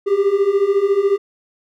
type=beating tone pair; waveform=triangle; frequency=388.4 / 402.4 Hz; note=G4 / G4; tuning=-16 / +45 cents; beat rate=14 Hz; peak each=-16 / -13 dBFS; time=0.06-1.18 s; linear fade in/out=20 ms; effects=none